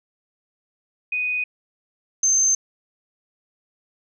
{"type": "tone pair in turn", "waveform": "sine", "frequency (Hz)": [2489, 6272], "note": ["D#7", "G8"], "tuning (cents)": [0, 0], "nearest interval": "octave + major third", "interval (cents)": 1600, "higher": "second", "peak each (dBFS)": [-21, -15], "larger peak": "second", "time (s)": [[1.12, 1.44], [2.23, 2.55]], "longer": "neither", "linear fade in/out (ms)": 5, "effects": []}